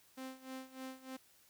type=tone with tremolo; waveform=sawtooth; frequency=261.6 Hz; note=C4; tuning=in tune; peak=-39 dBFS; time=0.17-1.17 s; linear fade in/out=10 ms; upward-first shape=sine; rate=3.3 Hz; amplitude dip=85%; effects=white hiss -67 dBFS RMS until 1.49 s